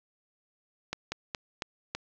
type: slowing click train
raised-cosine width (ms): 0.2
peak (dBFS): -15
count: 5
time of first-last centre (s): 0.93-1.95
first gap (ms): 190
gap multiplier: 1.2
effects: low-pass 7000 Hz 12 dB/octave + 8-bit